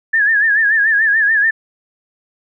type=tone with vibrato; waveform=sine; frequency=1724 Hz; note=A6; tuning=36 cents flat; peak=-10 dBFS; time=0.13-1.51 s; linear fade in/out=10 ms; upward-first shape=sine; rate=6.9 Hz; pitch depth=96 cents each way; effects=none